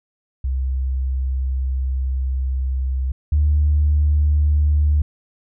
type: tone pair in turn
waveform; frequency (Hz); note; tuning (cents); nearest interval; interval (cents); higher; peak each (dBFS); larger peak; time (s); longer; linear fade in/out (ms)
sine; 65.41 / 74.26; C2 / D2; 0 / +20; major second; 220; second; -18 / -12; second; 0.44-3.12 / 3.32-5.02; first; 5
effects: tanh soft clip ceiling -8 dBFS